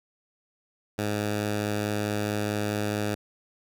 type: tone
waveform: 10% pulse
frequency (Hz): 104.6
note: G#2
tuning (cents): +13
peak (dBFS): -18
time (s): 0.98-3.15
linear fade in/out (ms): 10
effects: none